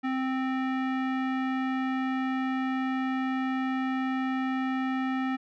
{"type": "tone with low-pass filter", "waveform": "square", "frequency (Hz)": 261.6, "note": "C4", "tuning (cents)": 0, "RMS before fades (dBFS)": -29, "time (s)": [0.03, 5.37], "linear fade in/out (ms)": 20, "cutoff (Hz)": 2000, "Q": 1.7, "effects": []}